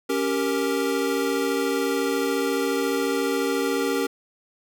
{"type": "chord", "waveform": "square", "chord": "G diminished", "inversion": "second", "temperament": "equal", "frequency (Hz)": [277.2, 392, 466.2], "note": ["Db4", "G4", "Bb4"], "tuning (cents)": [0, 0, 0], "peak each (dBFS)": -27, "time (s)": [0.09, 4.07], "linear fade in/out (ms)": 10, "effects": []}